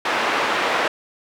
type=band-pass noise; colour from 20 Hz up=pink; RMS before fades=-21 dBFS; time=0.05-0.88 s; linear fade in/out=5 ms; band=550 to 2500 Hz; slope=12 dB/octave; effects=none